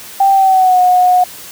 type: tone with pitch glide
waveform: sine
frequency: 784 to 727.3 Hz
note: G5 to F#5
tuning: 0 to -30 cents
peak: -6 dBFS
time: 0.2-1.24 s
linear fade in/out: 5 ms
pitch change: -130 cents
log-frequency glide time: 0.32-0.8 s
effects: white hiss -32 dBFS RMS until 1.51 s